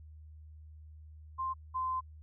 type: tone pair in turn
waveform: sine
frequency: 1049 / 1034 Hz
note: C6 / C6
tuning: +4 / -21 cents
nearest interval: unison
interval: 25 cents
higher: first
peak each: -32 / -31 dBFS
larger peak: second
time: 1.38-1.54 / 1.74-2.01 s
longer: second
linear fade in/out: 20 ms
effects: added 77 Hz sine -49 dBFS peak until 2.22 s